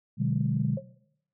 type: chord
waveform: sine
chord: G# half-diminished seventh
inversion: first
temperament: just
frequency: 124.59 / 149.51 / 186.89 / 207.7 Hz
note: B2 / D3 / F#3 / G#3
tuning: +16 / +31 / +18 / 0 cents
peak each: -28 / -28 / -31 / -30 dBFS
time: 0.17-0.79 s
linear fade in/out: 50 ms
type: tone with exponential decay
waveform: sine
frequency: 540 Hz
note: C#5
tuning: 45 cents flat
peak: -30 dBFS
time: 0.77-0.89 s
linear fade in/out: 5 ms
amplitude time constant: 25 ms
effects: noise-tail reverb RT60 0.7 s tail -18 dB re dry + tanh soft clip ceiling -13 dBFS